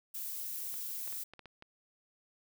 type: noise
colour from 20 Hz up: violet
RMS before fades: -40 dBFS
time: 0.14-1.24 s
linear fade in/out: 10 ms
type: clicks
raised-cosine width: 0.3 ms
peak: -34 dBFS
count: 7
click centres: 0.741 / 1.076 / 1.126 / 1.336 / 1.393 / 1.457 / 1.624 s
effects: none